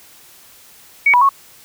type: tone with pitch steps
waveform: sine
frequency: 2247 / 978 / 1101 Hz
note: C#7 / B5 / C#6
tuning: +23 / -17 / -12 cents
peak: -8 dBFS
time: 1.06-1.291 s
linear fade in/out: 5 ms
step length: 77 ms
effects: white hiss -45 dBFS RMS until 1.64 s